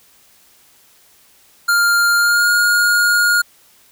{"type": "tone with pitch glide", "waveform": "square", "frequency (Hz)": [1401, 1427.1], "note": ["F6", "F6"], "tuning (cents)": [5, 37], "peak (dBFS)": -12, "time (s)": [1.68, 3.42], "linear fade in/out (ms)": 10, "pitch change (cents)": 32, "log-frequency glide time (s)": [2.17, 2.48], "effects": ["white hiss -51 dBFS RMS until 3.91 s"]}